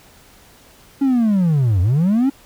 triangle linear two-way sweep, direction down then up, 281.4 to 84.8 to 281.4 Hz, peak -10 dBFS, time 1.01-2.3 s, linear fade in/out 10 ms, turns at 1.81 s, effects tanh soft clip ceiling -6 dBFS + pink hiss -48 dBFS RMS until 2.45 s

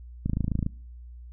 click train, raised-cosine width 5 ms, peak -14 dBFS, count 12, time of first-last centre 0.26-0.664 s, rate 27.2 Hz, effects noise-tail reverb RT60 0.6 s tail -25 dB re dry + added 60 Hz sine -41 dBFS peak until 1.32 s

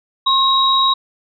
sine tone pair together, 1071 / 3817 Hz, C6 / A#7, +40 / +40 cents, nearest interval octave + minor seventh, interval 2200 cents, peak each -14 dBFS, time 0.26-0.94 s, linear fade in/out 10 ms, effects none

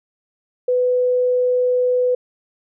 sine tone, 498.6 Hz, B4, 16 cents sharp, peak -14 dBFS, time 0.68-2.15 s, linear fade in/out 5 ms, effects none

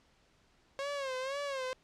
sawtooth tone with vibrato, 542 Hz, C#5, 39 cents flat, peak -31 dBFS, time 0.79-1.73 s, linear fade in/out 0 ms, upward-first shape sine, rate 2 Hz, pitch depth 100 cents each way, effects pink hiss -68 dBFS RMS until 1.83 s + low-pass 6000 Hz 12 dB/octave

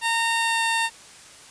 15% pulse tone with pitch glide, 918 to 912.7 Hz, A#5 to A#5, -27 to -37 cents, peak -14 dBFS, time 0.01-0.9 s, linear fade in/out 50 ms, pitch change -10 cents, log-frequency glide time 0.37-0.61 s, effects white hiss -46 dBFS RMS until 1.5 s + resampled to 22050 Hz

